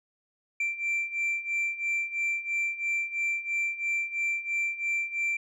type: beating tone pair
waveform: sine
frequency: 2349 / 2352 Hz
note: D7 / D7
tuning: 0 / +2 cents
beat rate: 3 Hz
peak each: -30 / -27 dBFS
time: 0.6-5.37 s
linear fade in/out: 5 ms
effects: tanh soft clip ceiling -24 dBFS